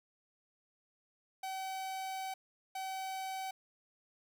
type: tone bursts at uneven times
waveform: 45% pulse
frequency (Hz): 763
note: G5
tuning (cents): -47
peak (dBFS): -38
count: 2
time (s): 1.43-2.34 / 2.75-3.51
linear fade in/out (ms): 5
effects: none